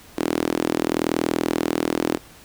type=tone with high-pass filter; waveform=sawtooth; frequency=40.7 Hz; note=E1; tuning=21 cents flat; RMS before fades=-23 dBFS; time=0.17-2.18 s; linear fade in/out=20 ms; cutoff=310 Hz; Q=2.8; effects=pink hiss -47 dBFS RMS until 2.44 s